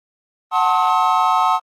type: chord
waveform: triangle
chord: F# diminished seventh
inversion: none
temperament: just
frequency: 740 / 888 / 1065.6 / 1278.7 Hz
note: F#5 / A5 / C6 / Eb6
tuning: 0 / +16 / +31 / +47 cents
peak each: -17 dBFS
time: 0.51-1.6 s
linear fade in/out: 50 ms
effects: Opus 24 kbps